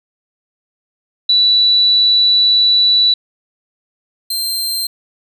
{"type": "tone pair in turn", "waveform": ["sine", "sawtooth"], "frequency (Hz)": [3951, 4152], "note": ["B7", "C8"], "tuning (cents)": [0, -14], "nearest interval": "minor second", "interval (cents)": 86, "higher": "second", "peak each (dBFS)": [-8, -14], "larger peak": "first", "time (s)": [[1.29, 3.14], [4.3, 4.87]], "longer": "first", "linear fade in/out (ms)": 5, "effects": []}